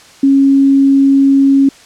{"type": "tone", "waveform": "sine", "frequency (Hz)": 274.2, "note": "C#4", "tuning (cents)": -19, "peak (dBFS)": -5, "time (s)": [0.23, 1.69], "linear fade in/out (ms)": 5, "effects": ["white hiss -40 dBFS RMS until 1.85 s", "low-pass 7000 Hz 12 dB/octave"]}